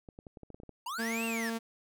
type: clicks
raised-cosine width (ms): 2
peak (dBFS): -34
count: 10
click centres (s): 0.088 / 0.189 / 0.268 / 0.372 / 0.433 / 0.503 / 0.545 / 0.601 / 0.634 / 0.693
type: linear two-way sweep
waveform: square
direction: up then down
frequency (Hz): 891 to 2794 to 1644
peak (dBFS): -36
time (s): 0.86-1.5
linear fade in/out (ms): 5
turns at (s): 1.25
type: tone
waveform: sawtooth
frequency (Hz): 227.7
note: A#3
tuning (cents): -40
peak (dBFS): -29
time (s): 0.98-1.59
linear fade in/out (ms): 20
effects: none